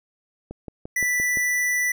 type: click train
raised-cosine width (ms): 2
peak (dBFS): -21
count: 6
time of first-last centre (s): 0.51-1.372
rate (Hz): 5.8
type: tone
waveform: square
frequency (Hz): 1975.5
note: B6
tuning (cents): 0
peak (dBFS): -21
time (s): 0.96-1.92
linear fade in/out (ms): 5
effects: none